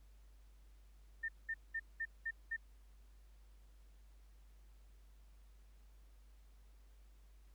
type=tone bursts; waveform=sine; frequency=1809 Hz; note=A6; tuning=48 cents sharp; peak=-37 dBFS; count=6; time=1.23-2.566 s; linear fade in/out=10 ms; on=56 ms; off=200 ms; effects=added 50 Hz sine -59 dBFS peak until 7.54 s + pink hiss -75 dBFS RMS until 7.54 s